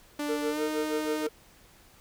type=tone with pitch glide; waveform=sawtooth; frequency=293.7 to 308.1 Hz; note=D4 to D#4; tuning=0 to -17 cents; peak=-26 dBFS; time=0.19-1.27 s; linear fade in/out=5 ms; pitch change=+83 cents; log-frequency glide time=0.49-0.61 s
type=tone with tremolo; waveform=triangle; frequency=455.1 Hz; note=A#4; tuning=42 cents flat; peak=-25 dBFS; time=0.28-1.29 s; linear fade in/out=20 ms; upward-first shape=sine; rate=6.3 Hz; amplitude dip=95%
effects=pink hiss -57 dBFS RMS until 2 s